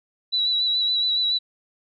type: tone with vibrato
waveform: sine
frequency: 3932 Hz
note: B7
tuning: 8 cents flat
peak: -19 dBFS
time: 0.32-1.39 s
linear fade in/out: 20 ms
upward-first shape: sine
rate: 7.1 Hz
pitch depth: 29 cents each way
effects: none